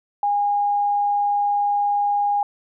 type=tone; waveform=sine; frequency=817 Hz; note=G#5; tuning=29 cents flat; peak=-17 dBFS; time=0.23-2.43 s; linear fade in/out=2 ms; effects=none